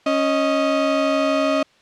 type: tone pair together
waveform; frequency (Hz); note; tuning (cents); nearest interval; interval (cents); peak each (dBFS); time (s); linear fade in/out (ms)
35% pulse; 275.8 / 623.8; C#4 / D#5; -9 / +4; octave + major second; 1413; -19 / -17; 0.06-1.63; 5
effects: white hiss -55 dBFS RMS until 1.81 s + low-pass 4000 Hz 12 dB/octave